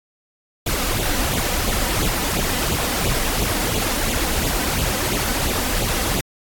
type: noise with flanger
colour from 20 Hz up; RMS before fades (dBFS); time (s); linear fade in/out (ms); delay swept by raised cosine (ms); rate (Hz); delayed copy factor
pink; -21; 0.66-6.21; 5; 0.27 to 4.07; 2.9; +0.75
effects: AAC 64 kbps